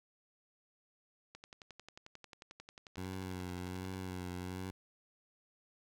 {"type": "click train", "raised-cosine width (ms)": 0.2, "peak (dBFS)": -33, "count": 30, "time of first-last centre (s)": [1.35, 3.939], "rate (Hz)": 11.2}
{"type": "tone with vibrato", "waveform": "15% pulse", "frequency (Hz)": 91.8, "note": "F#2", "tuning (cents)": -13, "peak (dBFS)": -34, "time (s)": [2.97, 4.71], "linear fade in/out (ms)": 5, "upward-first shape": "triangle", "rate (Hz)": 1.3, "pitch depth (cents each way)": 48}
{"effects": []}